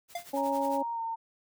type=noise with tremolo; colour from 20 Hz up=white; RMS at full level=-46 dBFS; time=0.08-0.82 s; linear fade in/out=50 ms; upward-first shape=triangle; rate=11 Hz; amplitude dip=85%
type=tone with exponential decay; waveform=square; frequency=695 Hz; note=F5; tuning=9 cents flat; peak=-30 dBFS; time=0.15-0.28 s; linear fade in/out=5 ms; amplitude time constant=27 ms
type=harmonic tone; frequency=277.2 Hz; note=C#4; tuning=in tune; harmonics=1 / 2 / 3; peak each=-33 / -31 / -33 dBFS; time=0.33-0.83 s; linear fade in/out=10 ms
type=tone with pitch glide; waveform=sine; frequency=932.3 to 910.5 Hz; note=A#5 to A#5; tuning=0 to -41 cents; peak=-31 dBFS; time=0.36-1.16 s; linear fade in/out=20 ms; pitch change=-41 cents; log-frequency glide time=0.93-1.01 s
effects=none